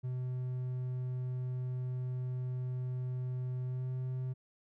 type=tone with pitch glide; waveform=triangle; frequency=126.7 to 128.47 Hz; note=B2 to C3; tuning=+45 to -31 cents; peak=-32 dBFS; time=0.03-4.34 s; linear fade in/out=20 ms; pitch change=+24 cents; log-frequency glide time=3.64-3.9 s; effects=none